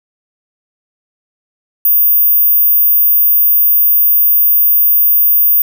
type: tone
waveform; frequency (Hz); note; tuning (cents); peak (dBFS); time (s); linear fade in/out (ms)
sine; 14920; A#9; 0; -6; 1.85-5.62; 2
effects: none